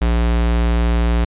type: tone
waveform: square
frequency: 58.27 Hz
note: A#1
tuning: in tune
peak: -14 dBFS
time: 0.01-1.25 s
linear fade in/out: 10 ms
effects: resampled to 8000 Hz